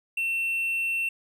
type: tone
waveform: triangle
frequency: 2700 Hz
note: E7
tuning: 41 cents sharp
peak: -23 dBFS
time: 0.17-1.09 s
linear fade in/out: 5 ms
effects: none